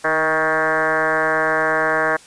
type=tone with frequency modulation; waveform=sine; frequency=1108.7 Hz; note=C#6; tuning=in tune; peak=-15 dBFS; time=0.04-2.17 s; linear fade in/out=10 ms; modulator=159 Hz; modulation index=4.4; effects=white hiss -45 dBFS RMS until 2.26 s + resampled to 22050 Hz